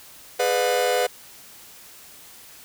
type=chord; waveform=45% pulse; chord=G# diminished seventh; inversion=none; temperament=just; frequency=415.3 / 498.4 / 598 / 717.6 Hz; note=G#4 / B4 / D5 / F5; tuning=0 / +16 / +31 / +47 cents; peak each=-28 / -22 / -28 / -25 dBFS; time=0.39-1.07 s; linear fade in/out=10 ms; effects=white hiss -46 dBFS RMS until 2.64 s